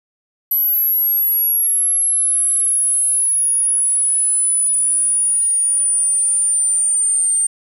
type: exponential sweep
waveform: sine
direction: down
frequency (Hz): 11800 to 8820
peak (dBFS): -13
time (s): 0.51-7.47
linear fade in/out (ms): 5
effects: 7-bit